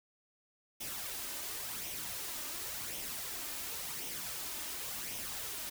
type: noise with flanger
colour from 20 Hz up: white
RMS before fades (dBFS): -41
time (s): 0.8-5.7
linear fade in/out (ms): 10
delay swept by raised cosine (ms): 0.33 to 3.33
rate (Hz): 0.92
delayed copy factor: +0.5
effects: none